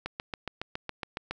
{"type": "click train", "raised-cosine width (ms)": 0.3, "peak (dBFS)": -17, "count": 10, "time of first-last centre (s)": [0.06, 1.31], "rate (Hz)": 7.2, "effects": []}